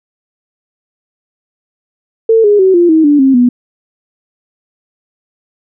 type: tone with pitch steps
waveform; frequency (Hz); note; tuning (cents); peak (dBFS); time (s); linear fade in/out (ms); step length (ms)
sine; 450 / 412.7 / 378.4 / 347 / 318.2 / 291.8 / 267.6 / 245.4; A4 / G#4 / F#4 / F4 / D#4 / D4 / C4 / B3; +39 / -11 / +39 / -11 / +39 / -11 / +39 / -11; -4; 2.29-3.49; 5; 150
effects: none